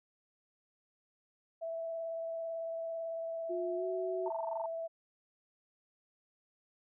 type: tone with vibrato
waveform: sine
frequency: 659.3 Hz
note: E5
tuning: in tune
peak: -36 dBFS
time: 1.61-4.88 s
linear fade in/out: 20 ms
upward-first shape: triangle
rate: 18 Hz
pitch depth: 14 cents each way
type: tone with pitch glide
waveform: sine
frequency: 356 to 372.4 Hz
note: F4 to F#4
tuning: +33 to +11 cents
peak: -35 dBFS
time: 3.49-4.3 s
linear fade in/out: 20 ms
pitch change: +78 cents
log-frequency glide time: 3.76-3.84 s
type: tone bursts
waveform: sine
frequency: 897 Hz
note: A5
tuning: 33 cents sharp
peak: -35 dBFS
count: 10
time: 4.26-4.659 s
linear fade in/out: 2 ms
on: 21 ms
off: 21 ms
effects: none